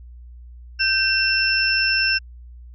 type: tone cluster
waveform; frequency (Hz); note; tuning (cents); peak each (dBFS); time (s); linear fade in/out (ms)
sine; 1557 / 2705 / 5340; G6 / E7 / E8; -12 / +44 / +22; -21; 0.79-2.19; 20
effects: added 60 Hz sine -38 dBFS peak until 2.74 s